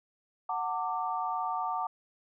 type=chord; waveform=sine; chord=D major; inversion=first; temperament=equal with one note detuned; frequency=740 / 902.7 / 1174.7 Hz; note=F#5 / A5 / D6; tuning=0 / +44 / 0 cents; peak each=-34 dBFS; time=0.49-1.87 s; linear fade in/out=5 ms; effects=none